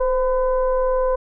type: tone with frequency modulation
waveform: sine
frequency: 516 Hz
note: C5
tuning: 24 cents flat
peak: -16 dBFS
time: 0-1.16 s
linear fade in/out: 10 ms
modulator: 495 Hz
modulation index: 0.75
effects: none